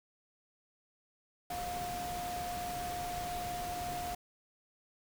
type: tone in noise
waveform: sine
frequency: 710 Hz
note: F5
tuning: 28 cents sharp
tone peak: -37 dBFS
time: 1.5-4.15 s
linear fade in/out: 5 ms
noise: pink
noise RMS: -43 dBFS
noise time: 1.5-4.15 s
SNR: +3 dB
effects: none